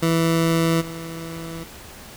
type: tone with level steps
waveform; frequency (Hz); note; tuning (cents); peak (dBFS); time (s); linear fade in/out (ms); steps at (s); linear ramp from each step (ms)
20% pulse; 164.81; E3; 0; -12 / -26; 0.02-1.64; 10; 0.8; 20
effects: pink hiss -41 dBFS RMS until 2.16 s